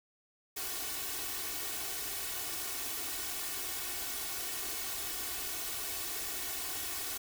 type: noise with comb filter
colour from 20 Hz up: white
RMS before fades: -38 dBFS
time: 0.56-7.18 s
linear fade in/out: 10 ms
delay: 2.7 ms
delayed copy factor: +0.95
effects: none